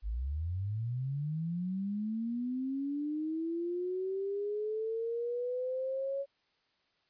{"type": "linear sweep", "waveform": "sine", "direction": "up", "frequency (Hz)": [48.02, 558], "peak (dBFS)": -32, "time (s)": [0.02, 6.26], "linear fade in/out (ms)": 50, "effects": ["white hiss -74 dBFS RMS until 7.09 s", "resampled to 11025 Hz"]}